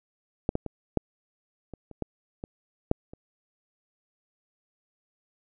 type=clicks; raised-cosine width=2 ms; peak=-10 / -13 / -20 / -9 / -26 / -30 / -16 / -22 / -7 / -29 dBFS; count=10; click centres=0.491 / 0.554 / 0.663 / 0.973 / 1.737 / 1.913 / 2.023 / 2.439 / 2.914 / 3.135 s; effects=none